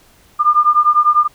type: beating tone pair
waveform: sine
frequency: 1200 / 1210 Hz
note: D6 / D#6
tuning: +37 / -49 cents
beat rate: 10 Hz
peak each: -12 dBFS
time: 0.39-1.28 s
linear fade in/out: 20 ms
effects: pink hiss -50 dBFS RMS until 1.34 s